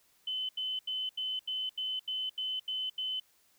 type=tone bursts; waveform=sine; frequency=3038 Hz; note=F#7; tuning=45 cents sharp; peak=-32 dBFS; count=10; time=0.27-3.199 s; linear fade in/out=5 ms; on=220 ms; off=81 ms; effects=white hiss -68 dBFS RMS until 3.58 s